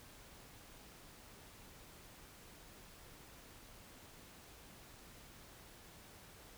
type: silence
effects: pink hiss -58 dBFS RMS until 6.57 s